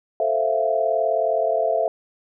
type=chord; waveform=sine; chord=F major seventh; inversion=first; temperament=equal; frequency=440 / 523.3 / 659.3 / 698.5 Hz; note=A4 / C5 / E5 / F5; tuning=0 / 0 / 0 / 0 cents; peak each=-26 / -26 / -20 / -26 dBFS; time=0.2-1.88 s; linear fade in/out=2 ms; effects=none